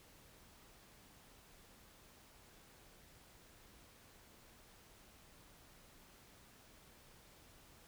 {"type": "silence", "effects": ["pink hiss -63 dBFS RMS until 7.87 s"]}